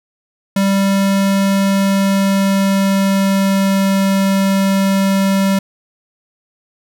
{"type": "tone with pitch glide", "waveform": "square", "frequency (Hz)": [196, 194.65], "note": ["G3", "G3"], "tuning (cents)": [0, -12], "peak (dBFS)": -12, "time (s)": [0.56, 5.59], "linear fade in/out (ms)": 5, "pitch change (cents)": -12, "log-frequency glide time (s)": [1.63, 4.03], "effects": []}